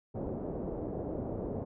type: low-pass noise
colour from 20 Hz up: white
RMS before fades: -37 dBFS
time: 0.14-1.65 s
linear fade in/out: 20 ms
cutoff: 560 Hz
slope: 24 dB/octave
effects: none